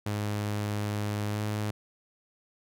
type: tone with pitch glide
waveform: sawtooth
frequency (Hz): 104.1 to 105.68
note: G#2 to G#2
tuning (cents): +5 to +31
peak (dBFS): -25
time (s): 0.06-1.71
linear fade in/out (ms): 5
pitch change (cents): +26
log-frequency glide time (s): 1.29-1.4
effects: none

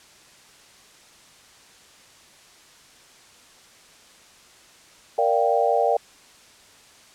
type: chord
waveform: sine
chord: G minor seventh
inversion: first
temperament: equal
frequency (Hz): 466.2 / 587.3 / 698.5 / 784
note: Bb4 / D5 / F5 / G5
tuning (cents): 0 / 0 / 0 / 0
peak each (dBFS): -23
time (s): 5.18-5.97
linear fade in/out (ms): 5
effects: white hiss -51 dBFS RMS until 7.14 s + low-pass 8000 Hz 12 dB/octave

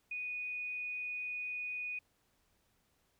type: tone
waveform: sine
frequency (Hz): 2476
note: D#7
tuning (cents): -9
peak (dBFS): -37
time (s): 0.11-1.99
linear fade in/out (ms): 5
effects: pink hiss -75 dBFS RMS until 3.19 s

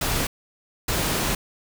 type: noise bursts at uneven times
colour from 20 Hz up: pink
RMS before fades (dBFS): -24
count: 2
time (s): 0.01-0.27 / 0.88-1.35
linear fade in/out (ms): 5
effects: none

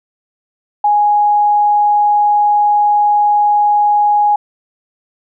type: tone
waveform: sine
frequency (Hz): 830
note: G#5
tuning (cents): -1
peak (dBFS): -8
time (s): 0.84-4.36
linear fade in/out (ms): 5
effects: none

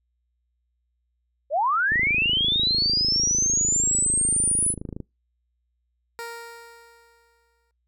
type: linear sweep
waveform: sine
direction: up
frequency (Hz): 528 to 10150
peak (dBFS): -19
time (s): 1.5-4.75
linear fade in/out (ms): 50
type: click train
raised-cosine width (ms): 3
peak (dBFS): -20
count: 83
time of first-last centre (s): 1.92-5.003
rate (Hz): 26.6
type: tone with exponential decay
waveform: 15% pulse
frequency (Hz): 466.2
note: A#4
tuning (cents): 0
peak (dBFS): -25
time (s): 6.19-7.71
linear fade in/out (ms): 0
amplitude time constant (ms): 330
effects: noise-tail reverb RT60 0.2 s tail -25 dB re dry + added 60 Hz sine -70 dBFS peak until 7.87 s

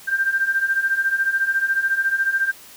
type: beating tone pair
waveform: sine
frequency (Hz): 1568 / 1582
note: G6 / G6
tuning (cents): 0 / +15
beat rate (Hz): 14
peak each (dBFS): -23 / -19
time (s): 0.07-2.52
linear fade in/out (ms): 20
effects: white hiss -44 dBFS RMS until 2.76 s

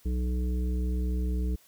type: harmonic tone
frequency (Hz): 61.74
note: B1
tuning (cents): 0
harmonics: 1 / 3 / 5 / 7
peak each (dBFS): -26 / -36 / -40 / -43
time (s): 0.05-1.56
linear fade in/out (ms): 10
effects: white hiss -60 dBFS RMS until 1.67 s

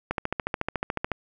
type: click train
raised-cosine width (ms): 0.5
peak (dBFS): -11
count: 15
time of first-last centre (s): 0.11-1.117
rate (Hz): 13.9
effects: none

